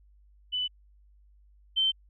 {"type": "tone pair in turn", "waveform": "sine", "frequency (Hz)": [2992, 3100], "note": ["F#7", "G7"], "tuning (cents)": [19, -20], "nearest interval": "minor second", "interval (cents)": 61, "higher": "second", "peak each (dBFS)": [-27, -22], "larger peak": "second", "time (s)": [[0.52, 0.68], [1.76, 1.92]], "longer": "neither", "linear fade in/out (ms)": 20, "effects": ["added 50 Hz sine -56 dBFS peak until 2.09 s"]}